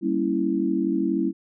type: chord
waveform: sine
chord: G diminished seventh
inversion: none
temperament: equal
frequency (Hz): 196 / 233.1 / 277.2 / 329.6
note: G3 / Bb3 / Db4 / Fb4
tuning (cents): 0 / 0 / 0 / 0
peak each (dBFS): -27 / -29 / -26 / -24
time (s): 0.01-1.33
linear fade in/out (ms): 50
effects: none